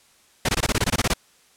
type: noise bursts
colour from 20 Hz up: pink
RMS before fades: -20 dBFS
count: 12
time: 0.45-1.137 s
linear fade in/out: 5 ms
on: 38 ms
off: 21 ms
effects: white hiss -57 dBFS RMS until 1.56 s + low-pass 10000 Hz 12 dB/octave